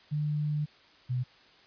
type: tone pair in turn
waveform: sine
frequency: 149.6 / 125.8 Hz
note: D3 / B2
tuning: +32 / +32 cents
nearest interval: minor third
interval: 300 cents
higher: first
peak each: -27 dBFS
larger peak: neither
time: 0.11-0.66 / 1.09-1.24 s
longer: first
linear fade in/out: 20 ms
effects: white hiss -58 dBFS RMS until 1.66 s + resampled to 11025 Hz